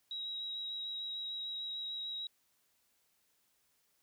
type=tone with vibrato; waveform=sine; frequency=3840 Hz; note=B7; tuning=49 cents flat; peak=-38 dBFS; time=0.11-2.27 s; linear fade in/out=2 ms; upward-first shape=triangle; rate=6.7 Hz; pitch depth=15 cents each way; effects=white hiss -75 dBFS RMS until 4.02 s